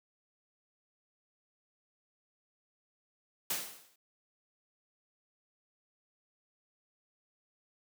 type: noise with exponential decay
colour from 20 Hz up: white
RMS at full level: -31 dBFS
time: 3.5-3.96 s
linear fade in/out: 5 ms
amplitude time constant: 99 ms
effects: high-pass 150 Hz 12 dB/octave